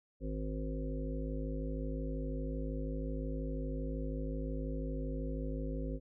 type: harmonic tone with a mistuned harmonic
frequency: 52.8 Hz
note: G#1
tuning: 29 cents sharp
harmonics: 1 / 3 / 5 / 7 / 9 / 10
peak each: -37 / -43 / -42 / -48 / -48 / -47 dBFS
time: 0.2-6 s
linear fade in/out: 50 ms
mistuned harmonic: 1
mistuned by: -24 cents
effects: none